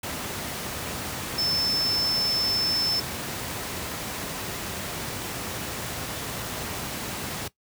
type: tone in noise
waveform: sine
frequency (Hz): 5280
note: E8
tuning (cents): +2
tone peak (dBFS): -23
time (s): 1.38-3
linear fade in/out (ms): 5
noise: pink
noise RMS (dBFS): -32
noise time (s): 0.03-7.48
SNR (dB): +6
effects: noise-tail reverb RT60 0.1 s tail -18 dB re dry + high-pass 80 Hz 12 dB/octave